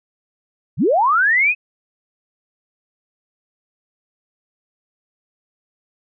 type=linear sweep; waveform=sine; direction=up; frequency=88 to 2580 Hz; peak=-12 dBFS; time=0.77-1.55 s; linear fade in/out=50 ms; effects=none